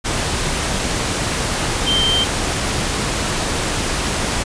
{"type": "tone in noise", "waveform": "sine", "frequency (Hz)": 3136, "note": "G7", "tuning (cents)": 0, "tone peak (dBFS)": -15, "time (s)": [1.86, 2.25], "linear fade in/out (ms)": 20, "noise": "pink", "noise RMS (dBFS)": -20, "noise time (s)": [0.04, 4.44], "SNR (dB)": 2, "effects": ["resampled to 22050 Hz"]}